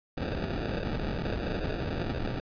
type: noise with sample-and-hold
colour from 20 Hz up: pink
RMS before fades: -32 dBFS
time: 0.17-2.4 s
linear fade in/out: 5 ms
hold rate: 1050 Hz
effects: resampled to 11025 Hz